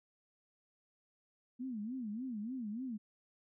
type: tone with vibrato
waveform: sine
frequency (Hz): 233.1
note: A#3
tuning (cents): 0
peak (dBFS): -38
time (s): 1.59-2.98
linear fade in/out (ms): 20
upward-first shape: sine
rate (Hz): 3.4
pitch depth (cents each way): 220
effects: none